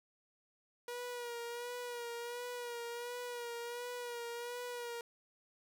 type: tone with vibrato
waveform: sawtooth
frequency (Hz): 480.2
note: B4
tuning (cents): -49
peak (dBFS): -37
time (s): 0.88-5.01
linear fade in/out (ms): 2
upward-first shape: sine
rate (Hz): 1.4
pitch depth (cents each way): 37
effects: none